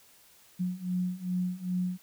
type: beating tone pair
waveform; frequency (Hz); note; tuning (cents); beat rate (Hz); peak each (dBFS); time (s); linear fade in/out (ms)
sine; 179.8 / 182.3; F#3 / F#3; -49 / -25; 2.5; -33 / -31; 0.59-1.98; 20
effects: white hiss -59 dBFS RMS until 2.02 s